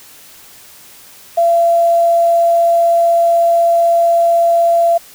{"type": "tone with quantisation", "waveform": "sine", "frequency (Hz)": 679, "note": "F5", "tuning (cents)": -49, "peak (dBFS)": -8, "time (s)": [1.37, 4.98], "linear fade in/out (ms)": 10, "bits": 6, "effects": ["white hiss -40 dBFS RMS until 5.14 s"]}